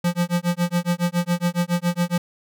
square tone with tremolo, 174.61 Hz, F3, in tune, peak -17 dBFS, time 0.04-2.18 s, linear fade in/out 5 ms, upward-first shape sine, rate 7.2 Hz, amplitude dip 100%, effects none

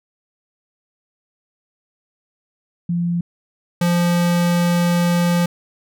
sine / square tone pair in turn, 172.6 / 173.8 Hz, F3 / F3, -20 / -8 cents, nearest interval unison, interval 12 cents, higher second, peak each -17 / -15 dBFS, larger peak second, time 2.89-3.21 / 3.81-5.46 s, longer second, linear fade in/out 5 ms, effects none

